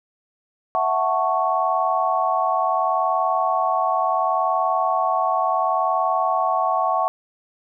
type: chord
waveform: sine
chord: F# minor seventh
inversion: third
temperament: equal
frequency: 659.3 / 740 / 880 / 1108.7 Hz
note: E5 / F#5 / A5 / C#6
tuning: 0 / 0 / 0 / 0 cents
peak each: -24 / -22 / -26 / -22 dBFS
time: 0.75-7.08 s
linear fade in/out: 0 ms
effects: none